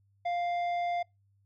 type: tone with tanh clipping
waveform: sine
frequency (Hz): 699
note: F5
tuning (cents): +1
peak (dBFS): -30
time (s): 0.25-1.03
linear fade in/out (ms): 10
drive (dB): 9
effects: noise-tail reverb RT60 0.2 s tail -26 dB re dry + added 99 Hz sine -65 dBFS peak until 1.45 s